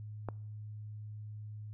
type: click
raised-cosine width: 1 ms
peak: -23 dBFS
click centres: 0.287 s
effects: noise-tail reverb RT60 0.7 s tail -25 dB re dry + added 106 Hz sine -42 dBFS peak until 1.73 s